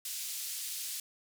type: band-pass noise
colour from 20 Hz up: white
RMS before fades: -39 dBFS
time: 0.05-1 s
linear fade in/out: 2 ms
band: 3500 to 13000 Hz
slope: 12 dB/octave
effects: none